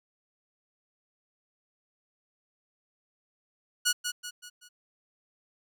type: tone with echo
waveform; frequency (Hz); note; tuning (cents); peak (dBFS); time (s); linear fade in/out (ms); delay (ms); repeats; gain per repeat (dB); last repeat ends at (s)
10% pulse; 1457; F#6; -27; -14; 3.85-3.93; 20; 190; 4; -7; 4.69
effects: none